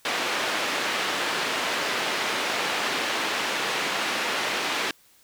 white band-pass noise, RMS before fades -27 dBFS, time 0.05-4.91 s, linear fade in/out 2 ms, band 270 to 2900 Hz, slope 12 dB/octave, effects white hiss -58 dBFS RMS until 5.23 s

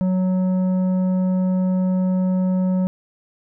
sine tone with tanh clipping, 185 Hz, F#3, in tune, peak -18 dBFS, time 0.01-2.87 s, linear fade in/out 0 ms, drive 9 dB, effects none

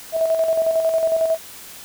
sine tone with tremolo, 650 Hz, E5, 24 cents flat, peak -14 dBFS, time 0.12-1.38 s, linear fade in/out 50 ms, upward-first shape square, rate 11 Hz, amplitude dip 45%, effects white hiss -39 dBFS RMS until 1.84 s

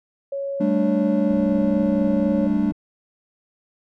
sine tone, 554.4 Hz, C#5, in tune, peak -24 dBFS, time 0.32-2.47 s, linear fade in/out 5 ms
triangle chord, G suspended second, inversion none, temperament equal, 196 / 220 / 293.7 Hz, G3 / A3 / D4, 0 / 0 / 0 cents, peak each -20 dBFS, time 0.6-2.72 s, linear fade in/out 10 ms
click train, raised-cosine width 3 ms, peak -24 dBFS, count 47, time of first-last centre 1.31-2.721 s, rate 32.6 Hz
effects none

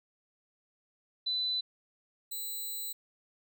sine / 5% pulse tone pair in turn, 4000 / 4000 Hz, B7 / B7, +21 / +21 cents, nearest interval unison, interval 0 cents, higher neither, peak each -29 / -28 dBFS, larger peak second, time 1.26-1.61 / 2.31-2.93 s, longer second, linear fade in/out 10 ms, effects none

